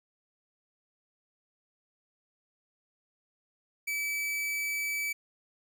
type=tone; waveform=45% pulse; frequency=2300 Hz; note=D7; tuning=37 cents flat; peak=-30 dBFS; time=3.87-5.13 s; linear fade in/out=10 ms; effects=none